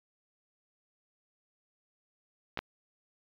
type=clicks; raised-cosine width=0.3 ms; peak=-16 dBFS; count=2; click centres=2.574 / 2.59 s; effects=low-pass 4000 Hz 12 dB/octave + MP3 96 kbps